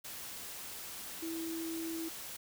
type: tone in noise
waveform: sine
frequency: 327.9 Hz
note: E4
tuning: 9 cents flat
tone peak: -37 dBFS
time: 1.22-2.09 s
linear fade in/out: 10 ms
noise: white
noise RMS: -45 dBFS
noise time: 0.04-2.37 s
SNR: +5 dB
effects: none